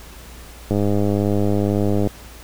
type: click train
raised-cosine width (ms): 2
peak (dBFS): -7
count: 140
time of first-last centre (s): 0.71-2.073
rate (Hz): 102
effects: added 58 Hz sine -40 dBFS peak until 2.43 s + pink hiss -42 dBFS RMS until 2.43 s